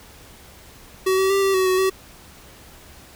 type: tone with pitch steps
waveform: square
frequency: 377.6 / 382.5 / 393 / 388.8 / 375.9 / 372.2 / 380.6 Hz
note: F#4 / G4 / G4 / G4 / F#4 / F#4 / F#4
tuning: +35 / -42 / +4 / -14 / +27 / +10 / +49 cents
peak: -17 dBFS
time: 1.06-1.9 s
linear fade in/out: 10 ms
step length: 120 ms
effects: added 69 Hz sine -52 dBFS peak until 3.15 s + pink hiss -46 dBFS RMS until 3.15 s